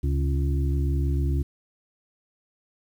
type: harmonic tone with a mistuned harmonic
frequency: 69.3 Hz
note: C#2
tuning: in tune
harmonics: 1 / 2 / 4 / 5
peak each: -22 / -28 / -34 / -36 dBFS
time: 0.03-1.43 s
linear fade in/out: 10 ms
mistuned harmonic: 1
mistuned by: +68 cents
effects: 9-bit